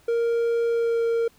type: tone with pitch glide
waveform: triangle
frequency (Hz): 466.2 to 462.2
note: A#4 to A#4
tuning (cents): 0 to -15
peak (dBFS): -18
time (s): 0.08-1.28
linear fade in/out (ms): 5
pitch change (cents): -15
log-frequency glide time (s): 0.68-1.03
effects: pink hiss -58 dBFS RMS until 1.38 s